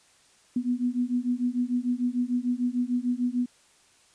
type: beating tone pair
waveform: sine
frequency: 242.7 / 249.4 Hz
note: B3 / B3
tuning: -30 / +17 cents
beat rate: 6.7 Hz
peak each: -27 dBFS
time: 0.56-3.46 s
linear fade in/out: 5 ms
effects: white hiss -60 dBFS RMS until 4.14 s + resampled to 22050 Hz